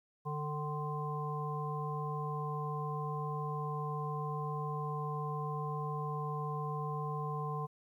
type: harmonic tone with a mistuned harmonic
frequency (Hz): 148.8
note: D3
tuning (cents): +23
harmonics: 1 / 3 / 5 / 7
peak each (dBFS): -37 / -43 / -45 / -40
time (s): 0.25-7.67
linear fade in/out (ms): 20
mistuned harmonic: 5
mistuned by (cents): +35
effects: 12-bit